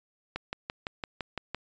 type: click train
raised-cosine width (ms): 0.3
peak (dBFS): -17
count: 8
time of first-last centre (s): 0.36-1.546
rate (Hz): 5.9
effects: resampled to 16000 Hz